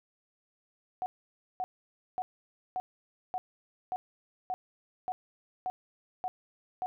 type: tone bursts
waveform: sine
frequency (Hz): 740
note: F#5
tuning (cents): 0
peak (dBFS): -30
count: 11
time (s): 1.02-6.86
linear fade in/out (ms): 0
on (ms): 40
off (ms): 540
effects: none